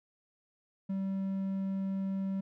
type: tone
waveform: triangle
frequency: 193.2 Hz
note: G3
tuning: 25 cents flat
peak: -29 dBFS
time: 0.89-2.41 s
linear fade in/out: 10 ms
effects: none